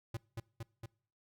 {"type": "tone with echo", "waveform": "square", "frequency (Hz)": 113.9, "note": "A#2", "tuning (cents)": -40, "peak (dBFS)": -37, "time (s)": [0.14, 0.17], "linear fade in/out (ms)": 5, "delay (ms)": 230, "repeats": 3, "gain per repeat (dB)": -2, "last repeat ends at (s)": 0.86, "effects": ["noise-tail reverb RT60 0.5 s tail -24 dB re dry"]}